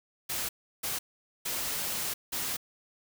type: noise bursts at uneven times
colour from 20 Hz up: white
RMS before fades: -33 dBFS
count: 4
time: 0.29-0.49 / 0.83-0.99 / 1.45-2.14 / 2.32-2.57 s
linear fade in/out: 10 ms
effects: none